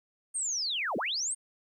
sine linear two-way sweep, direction down then up, 8870 to 175 to 8870 Hz, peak -29 dBFS, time 0.34-1.35 s, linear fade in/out 20 ms, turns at 0.97 s, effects 11-bit

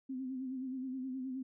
sine tone with vibrato, 260 Hz, C4, 11 cents flat, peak -37 dBFS, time 0.09-1.43 s, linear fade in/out 10 ms, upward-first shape sine, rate 9.5 Hz, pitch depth 53 cents each way, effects none

